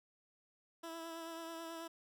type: tone with vibrato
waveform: 15% pulse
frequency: 329.9 Hz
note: E4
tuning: 1 cent sharp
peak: -38 dBFS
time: 0.83-1.88 s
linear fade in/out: 10 ms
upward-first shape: triangle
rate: 9.2 Hz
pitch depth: 27 cents each way
effects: none